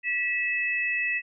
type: tone pair together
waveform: sine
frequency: 1951 / 2604 Hz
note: B6 / E7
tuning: -22 / -22 cents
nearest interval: perfect fourth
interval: 500 cents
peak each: -27 dBFS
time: 0.03-1.22 s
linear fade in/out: 50 ms
effects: none